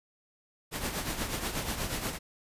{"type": "noise with tremolo", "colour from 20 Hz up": "pink", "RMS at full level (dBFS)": -31, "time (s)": [0.71, 2.19], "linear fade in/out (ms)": 50, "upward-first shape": "triangle", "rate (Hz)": 8.3, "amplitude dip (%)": 65, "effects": ["resampled to 32000 Hz"]}